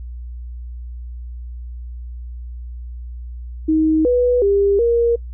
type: tone with pitch steps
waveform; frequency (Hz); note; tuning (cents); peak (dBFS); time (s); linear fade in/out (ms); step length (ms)
sine; 314.4 / 491.9 / 400 / 469.5; D#4 / B4 / G4 / A#4; +18 / -7 / +35 / +12; -12; 3.68-5.16; 10; 370
effects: noise-tail reverb RT60 0.1 s tail -25 dB re dry + added 60 Hz sine -28 dBFS peak until 5.33 s

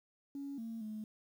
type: tone with pitch steps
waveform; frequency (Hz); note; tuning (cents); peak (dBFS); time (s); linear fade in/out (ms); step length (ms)
sine; 279.6 / 226.7 / 215.3; C#4 / A#3 / A3; +15 / -48 / -37; -39; 0.35-1.04; 2; 230
effects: tanh soft clip ceiling -36 dBFS + 11-bit

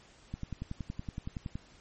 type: click train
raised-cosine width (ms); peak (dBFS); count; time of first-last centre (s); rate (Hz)
5; -24; 14; 0.34-1.555; 10.7
effects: pink hiss -59 dBFS RMS until 1.8 s + MP3 32 kbps

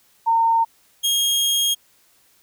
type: tone pair in turn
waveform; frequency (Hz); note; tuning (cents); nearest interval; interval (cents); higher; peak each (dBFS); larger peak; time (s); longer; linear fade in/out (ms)
sine / sawtooth; 913 / 3254; A#5 / G#7; -36 / -36; octave + minor seventh; 2200; second; -14; neither; 0.26-0.65 / 1.03-1.75; second; 20
effects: white hiss -58 dBFS RMS until 2.42 s

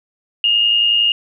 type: tone with amplitude modulation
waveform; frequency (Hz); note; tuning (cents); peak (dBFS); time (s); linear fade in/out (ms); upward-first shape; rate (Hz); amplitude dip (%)
sine; 2841; F7; +29; -9; 0.44-1.12; 2; sine; 111; 50
effects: none

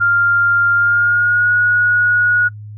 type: tone with pitch glide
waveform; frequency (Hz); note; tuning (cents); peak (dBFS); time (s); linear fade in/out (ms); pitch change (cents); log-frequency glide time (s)
sine; 1396.9 to 1452.9; F6 to F#6; 0 to -32; -10; 0-2.49; 20; +68; 0.74-1.52
effects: noise-tail reverb RT60 0.1 s tail -26 dB re dry + added 105 Hz sine -29 dBFS peak until 2.77 s

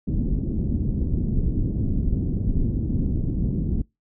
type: low-pass noise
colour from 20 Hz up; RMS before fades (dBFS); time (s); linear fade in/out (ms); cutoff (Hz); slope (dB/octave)
pink; -23; 0.07-3.82; 5; 290; 24
effects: noise-tail reverb RT60 0.2 s tail -24 dB re dry

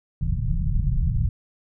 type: low-pass noise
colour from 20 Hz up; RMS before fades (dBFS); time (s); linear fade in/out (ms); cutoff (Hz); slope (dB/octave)
pink; -22; 0.21-1.29; 5; 170; 48
effects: none

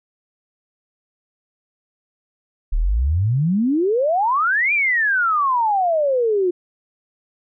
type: exponential two-way sweep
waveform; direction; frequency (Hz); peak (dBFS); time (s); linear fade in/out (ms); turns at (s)
sine; up then down; 33.77 to 2440 to 347.7; -15; 2.72-6.51; 10; 4.73
effects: none

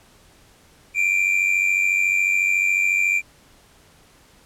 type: tone pair together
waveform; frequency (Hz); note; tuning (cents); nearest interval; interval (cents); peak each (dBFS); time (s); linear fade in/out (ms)
triangle; 2350 / 2444; D7 / D#7; +1 / -32; minor second; 67; -17 / -20; 0.94-3.22; 50
effects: pink hiss -53 dBFS RMS until 4.45 s + low-pass 12000 Hz 12 dB/octave

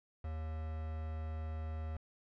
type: tone with quantisation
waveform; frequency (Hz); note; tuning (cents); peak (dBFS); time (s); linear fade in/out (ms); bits
triangle; 78.7; D#2; +20; -36; 0.24-1.97; 5; 8
effects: low-pass 2000 Hz 12 dB/octave

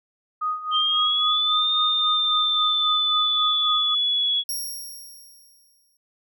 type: tone with tremolo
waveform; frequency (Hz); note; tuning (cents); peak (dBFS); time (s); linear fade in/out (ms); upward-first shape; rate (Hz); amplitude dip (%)
sine; 1244.5; D#6; 0; -21; 0.41-3.95; 10; sine; 3.7; 75
type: linear two-way sweep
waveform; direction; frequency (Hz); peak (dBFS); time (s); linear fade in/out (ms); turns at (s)
sine; up then down; 3136 to 3641 to 3362; -19; 0.71-4.44; 50; 1.72
type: tone with exponential decay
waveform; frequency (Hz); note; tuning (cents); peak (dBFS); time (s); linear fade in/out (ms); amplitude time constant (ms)
10% pulse; 5588; F8; 0; -19; 4.49-5.97; 2; 320
effects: none

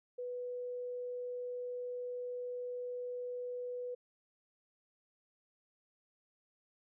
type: tone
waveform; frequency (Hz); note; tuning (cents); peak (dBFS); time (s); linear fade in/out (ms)
sine; 493.3; B4; -2; -38; 0.18-3.95; 10
effects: none

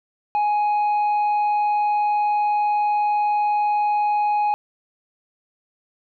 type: tone with tanh clipping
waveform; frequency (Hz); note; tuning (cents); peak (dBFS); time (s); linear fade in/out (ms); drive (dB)
triangle; 834; G#5; +7; -18; 0.35-4.54; 0; 8
effects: none

